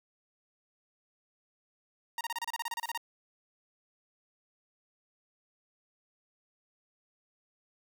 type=tone bursts; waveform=sawtooth; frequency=932.3 Hz; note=A#5; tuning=in tune; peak=-29 dBFS; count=14; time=2.18-2.976 s; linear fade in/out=2 ms; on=29 ms; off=30 ms
type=noise with exponential growth; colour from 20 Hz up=blue; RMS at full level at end=-45 dBFS; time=2.77-2.91 s; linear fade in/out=2 ms; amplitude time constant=30 ms
effects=none